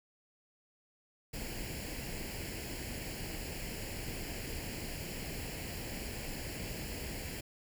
pink noise with comb filter, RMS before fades -41 dBFS, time 1.33-7.41 s, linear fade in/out 10 ms, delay 0.41 ms, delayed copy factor +0.7, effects none

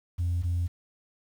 sine tone pair in turn, 87 / 87 Hz, F2 / F2, -6 / -6 cents, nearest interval unison, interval 0 cents, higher neither, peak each -23 dBFS, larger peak neither, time 0.18-0.43 / 0.43-0.68 s, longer neither, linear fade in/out 20 ms, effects tanh soft clip ceiling -22 dBFS + 9-bit

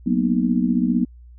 sine chord, B major seventh, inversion second, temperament just, 185.21 / 231.5 / 246.9 / 308.7 Hz, F#3 / A#3 / B3 / D#4, +2 / -12 / 0 / -14 cents, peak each -22 / -22 / -20 / -26 dBFS, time 0.06-1.05 s, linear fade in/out 10 ms, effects added 60 Hz sine -41 dBFS peak until 1.38 s

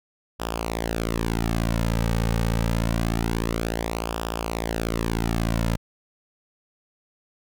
sawtooth tone with flanger, 56.6 Hz, A1, 50 cents sharp, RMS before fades -25 dBFS, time 0.39-5.77 s, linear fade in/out 20 ms, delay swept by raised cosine 0.47 to 2.97 ms, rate 0.26 Hz, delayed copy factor -0.75, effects none

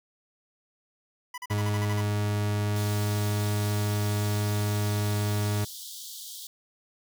25% pulse tone bursts, 990 Hz, B5, 4 cents sharp, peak -31 dBFS, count 9, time 1.34-2.011 s, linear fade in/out 5 ms, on 39 ms, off 40 ms
40% pulse tone, 103.8 Hz, G#2, in tune, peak -24 dBFS, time 1.5-5.65 s, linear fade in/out 10 ms
pink high-pass noise, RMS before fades -41 dBFS, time 2.76-6.47 s, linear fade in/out 2 ms, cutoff 3200 Hz, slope 96 dB/octave
effects none

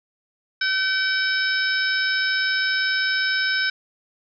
harmonic tone with a mistuned harmonic, 765 Hz, G5, 42 cents flat, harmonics 2 / 3 / 4 / 5 / 6 / 7, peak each -21 / -30 / -33 / -29 / -38 / -27 dBFS, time 0.61-3.7 s, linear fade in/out 5 ms, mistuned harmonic 7, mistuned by -35 cents, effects none

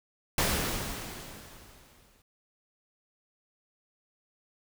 pink noise with exponential decay, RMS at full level -25 dBFS, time 0.38-2.22 s, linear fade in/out 2 ms, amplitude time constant 400 ms, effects none

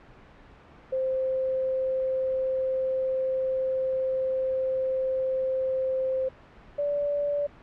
sine tone pair in turn, 523.3 / 578.1 Hz, C5 / D5, 0 / -27 cents, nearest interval major second, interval 173 cents, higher second, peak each -24 dBFS, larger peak neither, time 0.92-6.29 / 6.78-7.47 s, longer first, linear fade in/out 10 ms, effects pink hiss -51 dBFS RMS until 7.62 s + low-pass 2000 Hz 12 dB/octave

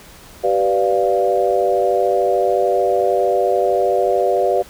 sine chord, G dominant seventh, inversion none, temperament equal with one note detuned, 384.6 / 493.9 / 587.3 / 698.5 Hz, G4 / B4 / D5 / F5, -33 / 0 / 0 / 0 cents, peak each -19 dBFS, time 0.43-4.63 s, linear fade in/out 20 ms, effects pink hiss -42 dBFS RMS until 4.69 s

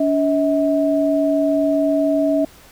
sine tone pair together, 285.8 / 641.6 Hz, D4 / E5, -47 / -47 cents, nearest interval octave + major second, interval 1400 cents, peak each -17 dBFS, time 0-2.45 s, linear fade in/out 5 ms, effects pink hiss -46 dBFS RMS until 2.71 s

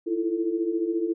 sine tone cluster, 324.7 / 339 / 442.7 Hz, E4 / E4 / A4, -26 / +49 / +11 cents, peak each -30 / -25 / -31 dBFS, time 0.06-1.14 s, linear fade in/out 20 ms, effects none

